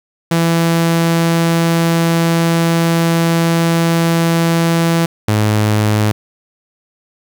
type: tone pair in turn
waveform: sawtooth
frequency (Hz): 166.7 / 106.42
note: E3 / G#2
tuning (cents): +20 / +43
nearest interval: minor sixth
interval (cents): 777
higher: first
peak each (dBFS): -7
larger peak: neither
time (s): 0.31-5.06 / 5.28-6.12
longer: first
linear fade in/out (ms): 5
effects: 8-bit